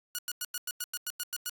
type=tone bursts; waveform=5% pulse; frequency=1453 Hz; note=F#6; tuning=32 cents flat; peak=-21 dBFS; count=11; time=0.15-1.495 s; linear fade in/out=0 ms; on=35 ms; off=96 ms; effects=Opus 48 kbps